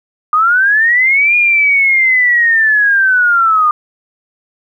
sine linear two-way sweep, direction up then down, 1205 to 2441 to 1205 Hz, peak -7 dBFS, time 0.33-3.71 s, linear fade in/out 2 ms, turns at 1.36 s, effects 8-bit

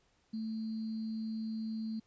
sine tone with sample-and-hold, 221.1 Hz, A3, 9 cents sharp, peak -35 dBFS, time 0.33-2 s, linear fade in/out 10 ms, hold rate 4410 Hz, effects pink hiss -72 dBFS RMS until 2.06 s + resampled to 16000 Hz

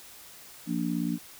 sine chord, Bb major, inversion second, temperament just, 174.81 / 233.1 / 291.4 Hz, F3 / Bb3 / D4, +2 / 0 / -13 cents, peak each -31 dBFS, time 0.66-1.19 s, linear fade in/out 50 ms, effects white hiss -49 dBFS RMS until 1.39 s

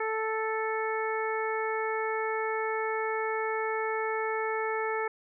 harmonic tone, 440 Hz, A4, in tune, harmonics 1 / 2 / 3 / 4 / 5, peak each -31 / -34 / -36 / -37 / -38 dBFS, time 0-5.08 s, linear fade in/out 5 ms, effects none

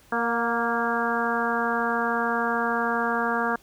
harmonic tone with a mistuned harmonic, 233.1 Hz, A#3, in tune, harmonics 1 / 2 / 3 / 4 / 5 / 6 / 7, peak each -30 / -30 / -30 / -30 / -30 / -30 / -30 dBFS, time 0.12-3.56 s, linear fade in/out 5 ms, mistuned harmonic 3, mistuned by +26 cents, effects pink hiss -56 dBFS RMS until 3.62 s

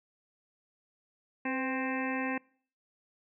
harmonic tone with a mistuned harmonic, 262.8 Hz, C4, 8 cents sharp, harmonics 1 / 2 / 3 / 4 / 6 / 7 / 8 / 9 / 10, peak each -33 / -40 / -40 / -41 / -43 / -39 / -44 / -46 / -41 dBFS, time 1.45-2.38 s, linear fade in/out 5 ms, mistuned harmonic 2, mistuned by -44 cents, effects noise-tail reverb RT60 0.5 s tail -25 dB re dry

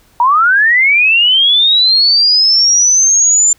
sine linear sweep, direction up, 927 to 7200 Hz, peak -6 dBFS, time 0.2-3.53 s, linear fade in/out 2 ms, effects pink hiss -50 dBFS RMS until 3.58 s

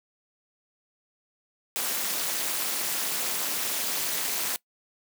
white noise with amplitude modulation, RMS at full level -25 dBFS, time 1.76-4.56 s, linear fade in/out 0 ms, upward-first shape sine, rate 273 Hz, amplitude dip 95%, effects noise-tail reverb RT60 0.1 s tail -22 dB re dry + high-pass 200 Hz 12 dB/octave

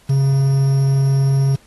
triangle tone with quantisation, 136.4 Hz, C#3, 28 cents flat, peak -10 dBFS, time 0.09-1.56 s, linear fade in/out 10 ms, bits 6, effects pink hiss -52 dBFS RMS until 1.66 s + AAC 32 kbps

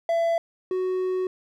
triangle tone pair in turn, 670 / 370.6 Hz, E5 / F#4, +28 / +3 cents, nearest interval minor seventh, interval 1025 cents, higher first, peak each -18 / -21 dBFS, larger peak first, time 0.09-0.38 / 0.71-1.27 s, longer second, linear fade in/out 2 ms, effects none

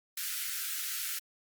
white high-pass noise, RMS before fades -36 dBFS, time 0.17-1.19 s, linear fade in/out 5 ms, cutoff 1300 Hz, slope 96 dB/octave, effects Opus 32 kbps

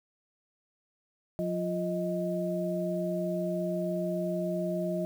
sine tone cluster, 178.6 / 348.2 / 625 Hz, F3 / F4 / D#5, +39 / -5 / +8 cents, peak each -32 / -35 / -32 dBFS, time 1.39-5.05 s, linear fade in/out 0 ms, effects 9-bit

